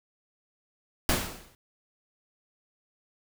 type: noise with exponential decay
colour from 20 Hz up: pink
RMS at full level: -22 dBFS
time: 1.09-1.55 s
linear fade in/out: 1 ms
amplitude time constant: 100 ms
effects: none